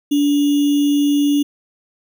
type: tone with sample-and-hold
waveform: sine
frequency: 288.3 Hz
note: D4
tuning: 32 cents flat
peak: -12 dBFS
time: 0.11-1.43 s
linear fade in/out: 10 ms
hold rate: 3150 Hz
effects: none